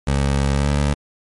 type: tone with pitch glide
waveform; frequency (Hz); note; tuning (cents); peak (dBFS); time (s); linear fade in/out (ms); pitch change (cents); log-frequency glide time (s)
20% pulse; 69.3 to 71.95; C#2 to D2; 0 to -35; -11; 0.07-0.94; 5; +65; 0.53-0.7
effects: MP3 48 kbps